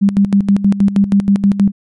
sine tone with tremolo, 199.2 Hz, G3, 28 cents sharp, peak -6 dBFS, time 0.01-1.72 s, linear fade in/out 20 ms, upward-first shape square, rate 6.3 Hz, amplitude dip 75%, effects MP3 48 kbps

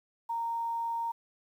sine tone with quantisation, 926 Hz, A#5, 12 cents flat, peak -30 dBFS, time 0.29-1.12 s, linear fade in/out 10 ms, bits 10, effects none

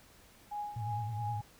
sine tone with tremolo, 829 Hz, G#5, 3 cents flat, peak -34 dBFS, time 0.51-1.42 s, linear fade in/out 10 ms, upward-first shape triangle, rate 2.9 Hz, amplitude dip 80%
sine tone with vibrato, 110.9 Hz, A2, 14 cents sharp, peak -35 dBFS, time 0.76-1.41 s, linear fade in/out 5 ms, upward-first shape sine, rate 9.5 Hz, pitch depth 110 cents each way
effects pink hiss -60 dBFS RMS until 1.59 s

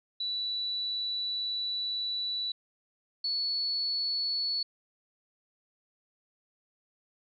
sine tone pair in turn, 3951 / 4416 Hz, B7 / C#8, 0 / -7 cents, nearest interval major second, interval 193 cents, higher second, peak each -30 / -28 dBFS, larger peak second, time 0.2-2.52 / 3.24-4.63 s, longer first, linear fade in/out 5 ms, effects none

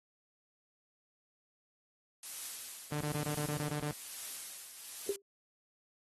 blue noise with tremolo, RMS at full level -40 dBFS, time 2.23-5.16 s, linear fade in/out 2 ms, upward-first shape triangle, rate 1.1 Hz, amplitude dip 65%
sawtooth tone bursts, 148.7 Hz, D3, 22 cents sharp, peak -31 dBFS, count 9, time 2.92-3.912 s, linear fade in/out 2 ms, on 88 ms, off 25 ms
sine tone with exponential decay, 398.9 Hz, G4, 30 cents sharp, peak -29 dBFS, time 5.09-5.22 s, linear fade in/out 2 ms, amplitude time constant 28 ms
effects AAC 32 kbps

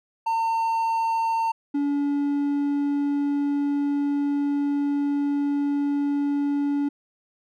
triangle tone pair in turn, 907 / 285.7 Hz, A#5 / D4, -48 / -48 cents, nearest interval octave + minor sixth, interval 2000 cents, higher first, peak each -19 dBFS, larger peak neither, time 0.26-1.52 / 1.74-6.89 s, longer second, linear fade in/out 10 ms, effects none

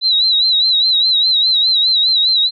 sine tone with vibrato, 3951 Hz, B7, in tune, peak -10 dBFS, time 0.01-2.51 s, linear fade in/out 50 ms, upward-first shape sine, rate 4.9 Hz, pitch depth 83 cents each way, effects none

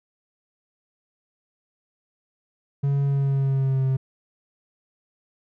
triangle tone with pitch glide, 140 to 132.45 Hz, C#3 to C3, +18 to +22 cents, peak -17 dBFS, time 2.83-3.97 s, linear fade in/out 10 ms, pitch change -96 cents, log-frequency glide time 3.05-3.85 s, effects none

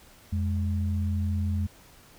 sine tone pair together, 87.33 / 207.7 Hz, F2 / G#3, 0 / 0 cents, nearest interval octave + minor third, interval 1500 cents, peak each -25 / -32 dBFS, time 0.32-1.67 s, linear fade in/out 10 ms, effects pink hiss -54 dBFS RMS until 2.18 s

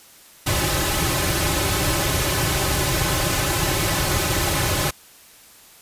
pink noise with comb filter, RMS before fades -21 dBFS, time 0.46-4.91 s, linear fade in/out 10 ms, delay 4.3 ms, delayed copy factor -0.9, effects white hiss -48 dBFS RMS until 5.81 s + resampled to 32000 Hz

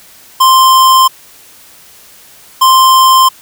square tone pair in turn, 1046.5 / 1046.5 Hz, C6 / C6, 0 / 0 cents, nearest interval unison, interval 0 cents, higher neither, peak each -4 dBFS, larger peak neither, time 0.4-1.08 / 2.61-3.29 s, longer neither, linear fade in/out 10 ms, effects white hiss -39 dBFS RMS until 3.41 s

